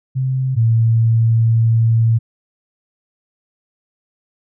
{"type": "tone pair in turn", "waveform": "sine", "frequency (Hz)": [130.8, 113.95], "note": ["C3", "A#2"], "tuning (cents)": [0, -39], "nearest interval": "major second", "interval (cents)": 239, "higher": "first", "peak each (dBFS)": [-15, -10], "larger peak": "second", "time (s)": [[0.15, 0.56], [0.56, 2.19]], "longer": "second", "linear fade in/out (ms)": 20, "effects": []}